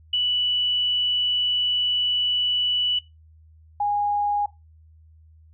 sine tone pair in turn, 2960 / 822 Hz, F#7 / G#5, 0 / -18 cents, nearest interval octave + minor seventh, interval 2218 cents, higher first, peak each -19 / -20 dBFS, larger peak first, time 0.13-2.99 / 3.8-4.46 s, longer first, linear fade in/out 5 ms, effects noise-tail reverb RT60 0.2 s tail -18 dB re dry + added 79 Hz sine -49 dBFS peak until 5.53 s

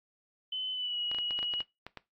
sine tone with pitch glide, 3035 to 2910 Hz, F#7 to F#7, +43 to -29 cents, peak -32 dBFS, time 0.52-1.62 s, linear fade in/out 5 ms, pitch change -72 cents, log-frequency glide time 0.72-0.98 s
clicks, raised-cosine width 0.3 ms, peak -25 dBFS, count 10, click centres 1.115 / 1.147 / 1.186 / 1.308 / 1.39 / 1.429 / 1.538 / 1.605 / 1.866 / 1.973 s
effects noise-tail reverb RT60 0.2 s tail -18 dB re dry + AAC 64 kbps

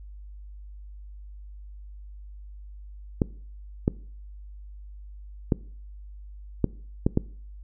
clicks, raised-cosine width 3 ms, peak -7 dBFS, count 6, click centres 3.218 / 3.879 / 5.522 / 6.643 / 7.065 / 7.174 s, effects noise-tail reverb RT60 0.5 s tail -21 dB re dry + added 50 Hz sine -40 dBFS peak until 7.63 s

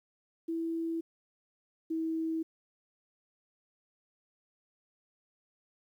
sine tone pair in turn, 329.6 / 323.2 Hz, E4 / E4, 0 / -34 cents, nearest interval unison, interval 34 cents, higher first, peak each -31 / -30 dBFS, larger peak second, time 0.48-1.01 / 1.9-2.43 s, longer neither, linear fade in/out 10 ms, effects 11-bit

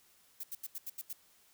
violet noise bursts, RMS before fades -41 dBFS, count 7, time 0.4-1.131 s, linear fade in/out 5 ms, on 35 ms, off 81 ms, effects white hiss -66 dBFS RMS until 1.53 s

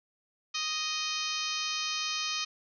harmonic tone with a mistuned harmonic, 622.3 Hz, D#5, in tune, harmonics 2 / 3 / 4 / 5 / 6 / 7 / 8 / 9 / 10, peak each -39 / -45 / -37 / -38 / -39 / -39 / -39 / -41 / -41 dBFS, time 0.54-2.45 s, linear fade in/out 10 ms, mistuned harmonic 7, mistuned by -37 cents, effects none

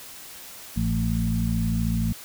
harmonic tone with a mistuned harmonic, 55.9 Hz, A1, 28 cents sharp, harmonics 1 / 2 / 3 / 4, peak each -27 / -27 / -27 / -27 dBFS, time 0.76-2.13 s, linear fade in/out 10 ms, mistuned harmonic 3, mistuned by +28 cents, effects white hiss -42 dBFS RMS until 2.24 s

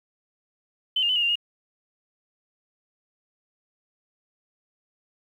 sine tone with pitch steps, 3050 / 2819 / 3016 / 2860 / 2785 / 2859 Hz, G7 / F7 / F#7 / F7 / F7 / F7, -48 / +16 / +32 / +41 / -5 / +40 cents, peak -20 dBFS, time 0.96-1.356 s, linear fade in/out 5 ms, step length 66 ms, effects 9-bit

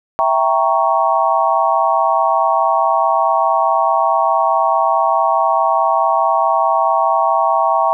sine chord, E diminished seventh, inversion none, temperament equal, 659.3 / 784 / 932.3 / 1108.7 Hz, E5 / G5 / Bb5 / Db6, 0 / 0 / 0 / 0 cents, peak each -17 dBFS, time 0.19-7.93 s, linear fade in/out 0 ms, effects none

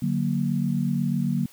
sine chord, D augmented, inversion none, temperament equal, 146.83 / 185 / 233.1 Hz, D3 / F#3 / A#3, 0 / 0 / 0 cents, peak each -26 dBFS, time 0.02-1.46 s, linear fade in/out 5 ms, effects white hiss -52 dBFS RMS until 1.52 s

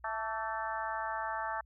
harmonic tone with a mistuned harmonic, 220.6 Hz, A3, 5 cents sharp, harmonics 3 / 4 / 5 / 6 / 7 / 8, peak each -42 / -37 / -41 / -42 / -43 / -43 dBFS, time 0.04-1.61 s, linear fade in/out 5 ms, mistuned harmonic 5, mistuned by +53 cents, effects added 60 Hz sine -58 dBFS peak until 1.65 s

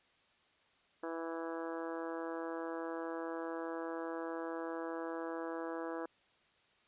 harmonic tone, 164.81 Hz, E3, in tune, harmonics 2 / 3 / 4 / 5 / 6 / 7 / 8 / 9 / 10, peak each -42 / -43 / -47 / -51 / -49 / -52 / -52 / -55 / -53 dBFS, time 1.03-6.06 s, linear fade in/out 5 ms, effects white hiss -70 dBFS RMS until 6.87 s + resampled to 8000 Hz

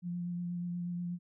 sine tone with vibrato, 175.1 Hz, F3, 5 cents sharp, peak -34 dBFS, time 0.02-1.19 s, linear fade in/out 50 ms, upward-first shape sine, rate 8.3 Hz, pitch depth 16 cents each way, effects none

